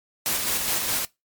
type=noise with tremolo; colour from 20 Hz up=white; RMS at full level=-24 dBFS; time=0.26-1.05 s; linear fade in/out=0 ms; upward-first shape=square; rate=4.8 Hz; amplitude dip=30%; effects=noise-tail reverb RT60 0.2 s tail -22 dB re dry + MP3 96 kbps